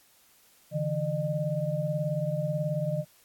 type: tone cluster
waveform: sine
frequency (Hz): 143.5 / 161.9 / 606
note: D3 / E3 / D#5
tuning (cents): -40 / -31 / -46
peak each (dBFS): -31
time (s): 0.71-3.05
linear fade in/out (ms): 50
effects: white hiss -61 dBFS RMS until 3.24 s + AAC 64 kbps